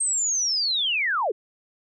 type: linear sweep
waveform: sine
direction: down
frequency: 8490 to 350 Hz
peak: -21 dBFS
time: 0-1.32 s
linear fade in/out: 10 ms
effects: none